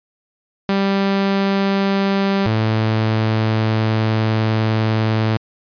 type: tone pair in turn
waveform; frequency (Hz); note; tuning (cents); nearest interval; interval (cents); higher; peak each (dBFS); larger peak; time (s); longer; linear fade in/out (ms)
sawtooth; 196.4 / 110.03; G3 / A2; +4 / 0; minor seventh; 1004; first; -11; neither; 0.69-2.46 / 2.46-5.37; second; 0
effects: resampled to 11025 Hz